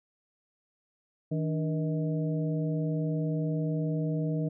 harmonic tone with a mistuned harmonic, 158.5 Hz, D#3, 32 cents sharp, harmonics 1 / 2 / 3 / 4, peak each -28 / -34 / -38 / -40 dBFS, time 1.31-4.49 s, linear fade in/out 10 ms, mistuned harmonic 2, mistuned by -120 cents, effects none

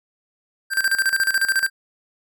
square tone with tremolo, 1574 Hz, G6, 7 cents sharp, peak -16 dBFS, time 0.7-1.7 s, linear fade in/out 50 ms, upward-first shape square, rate 14 Hz, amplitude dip 75%, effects none

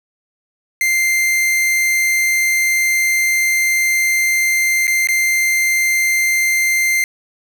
45% pulse tone with dropouts, 2093 Hz, C7, in tune, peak -13 dBFS, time 0.81-7.04 s, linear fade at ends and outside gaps 1 ms, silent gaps 4.87-4.878 / 5.072-5.087 s, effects none

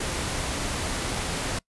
pink noise, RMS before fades -29 dBFS, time 0-1.59 s, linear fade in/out 5 ms, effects noise-tail reverb RT60 0.1 s tail -24 dB re dry + resampled to 24000 Hz

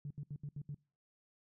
sine tone bursts, 144.5 Hz, D3, 28 cents flat, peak -39 dBFS, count 6, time 0.05-0.745 s, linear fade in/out 2 ms, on 55 ms, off 73 ms, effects noise-tail reverb RT60 0.4 s tail -26 dB re dry + tanh soft clip ceiling -35 dBFS

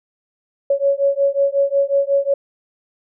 sine beating tone pair, 554.4 / 559.9 Hz, C#5 / C#5, 0 / +17 cents, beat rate 5.5 Hz, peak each -17 dBFS, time 0.7-2.34 s, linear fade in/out 5 ms, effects none

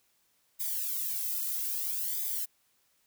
violet noise with flanger, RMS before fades -33 dBFS, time 0.59-2.46 s, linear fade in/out 20 ms, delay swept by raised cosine 0.71 to 1.81 ms, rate 0.61 Hz, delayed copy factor -0.9, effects white hiss -71 dBFS RMS until 3.06 s

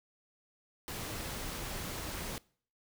pink noise, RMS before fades -40 dBFS, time 0.88-2.38 s, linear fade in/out 0 ms, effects noise-tail reverb RT60 0.5 s tail -23 dB re dry

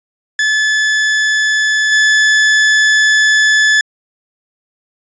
40% pulse tone with level steps, 1728 Hz, A6, 32 cents flat, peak -10 / -7 dBFS, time 0.39-3.81 s, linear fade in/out 2 ms, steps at 1.91 s, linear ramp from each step 20 ms, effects resampled to 16000 Hz

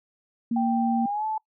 sine tone, 232.8 Hz, A#3, 2 cents flat, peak -22 dBFS, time 0.51-1.06 s, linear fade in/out 5 ms
sine tone with pitch glide, 784 to 869.9 Hz, G5 to A5, 0 to -20 cents, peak -25 dBFS, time 0.56-1.38 s, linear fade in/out 5 ms, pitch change +180 cents, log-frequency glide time 1.03-1.25 s
effects noise-tail reverb RT60 0.1 s tail -24 dB re dry

